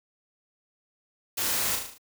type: noise with echo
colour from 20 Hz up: white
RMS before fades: -29 dBFS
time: 1.37-1.76 s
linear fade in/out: 10 ms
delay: 37 ms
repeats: 6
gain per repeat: -4 dB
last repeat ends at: 1.982 s
effects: none